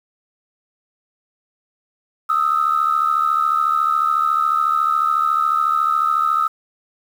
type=tone pair together; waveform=sine; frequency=1244 / 1318 Hz; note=D#6 / E6; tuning=-1 / -1 cents; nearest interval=minor second; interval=100 cents; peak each=-17 dBFS; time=2.29-6.48 s; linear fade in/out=10 ms; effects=tanh soft clip ceiling -7 dBFS + 7-bit